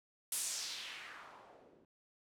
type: noise with low-pass filter sweep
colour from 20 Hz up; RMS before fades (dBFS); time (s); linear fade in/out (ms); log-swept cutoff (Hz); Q
blue; -45; 0.32-1.85; 2; 11000 to 300; 1.9
effects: none